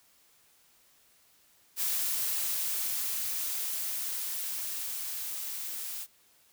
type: noise with level ramp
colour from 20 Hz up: blue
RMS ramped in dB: -30 to -38 dBFS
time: 1.76-6.07 s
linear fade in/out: 50 ms
effects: white hiss -64 dBFS RMS until 6.52 s